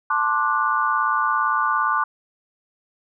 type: chord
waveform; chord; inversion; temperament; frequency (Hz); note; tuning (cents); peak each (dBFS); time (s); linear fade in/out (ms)
sine; D dominant seventh; second; just; 881 / 1057.2 / 1174.7 / 1468.3; A5 / C6 / D6 / F#6; +2 / +18 / 0 / -14; -26 / -24 / -21 / -24; 0.1-2.04; 5
effects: none